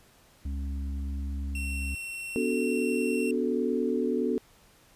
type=harmonic tone; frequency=69.3 Hz; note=C#2; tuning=in tune; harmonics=1 / 3 / 4; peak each=-30 / -43 / -44 dBFS; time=0.45-1.95 s; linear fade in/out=5 ms
type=tone; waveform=45% pulse; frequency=2716 Hz; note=F7; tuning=49 cents flat; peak=-35 dBFS; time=1.55-3.31 s; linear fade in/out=2 ms
type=chord; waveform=sine; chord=B minor seventh; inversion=none; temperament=equal with one note detuned; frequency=246.9 / 288.3 / 370 / 440 Hz; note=B3 / D4 / F#4 / A4; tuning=0 / -32 / 0 / 0 cents; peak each=-29 / -32 / -31 / -30 dBFS; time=2.36-4.38 s; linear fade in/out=0 ms
effects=pink hiss -59 dBFS RMS until 4.95 s + resampled to 32000 Hz